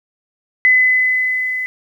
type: tone with level ramp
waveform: sine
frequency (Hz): 2017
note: B6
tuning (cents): +36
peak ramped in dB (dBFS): -7 to -19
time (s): 0.65-1.66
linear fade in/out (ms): 0
effects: 8-bit